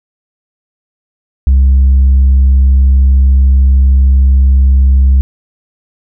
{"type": "tone with tanh clipping", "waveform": "sine", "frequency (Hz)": 66.6, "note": "C2", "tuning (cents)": 31, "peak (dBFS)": -4, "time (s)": [1.47, 5.21], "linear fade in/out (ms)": 0, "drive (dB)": 1, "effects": []}